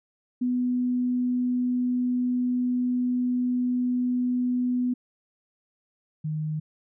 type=tone pair in turn; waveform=sine; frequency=248.3 / 154.27 Hz; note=B3 / D#3; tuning=+9 / -14 cents; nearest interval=minor sixth; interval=823 cents; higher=first; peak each=-22 / -26 dBFS; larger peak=first; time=0.41-4.94 / 6.24-6.6 s; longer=first; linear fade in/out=10 ms; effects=none